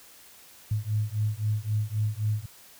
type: beating tone pair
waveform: sine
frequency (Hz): 105 / 108.8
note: G#2 / A2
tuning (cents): +19 / -19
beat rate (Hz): 3.8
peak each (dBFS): -28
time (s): 0.71-2.46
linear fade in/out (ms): 5
effects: white hiss -52 dBFS RMS until 2.79 s